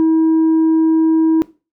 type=tone with tanh clipping; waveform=sine; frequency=321.4 Hz; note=E4; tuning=44 cents flat; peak=-10 dBFS; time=0-1.42 s; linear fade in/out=0 ms; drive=2 dB; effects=noise-tail reverb RT60 0.3 s tail -18 dB re dry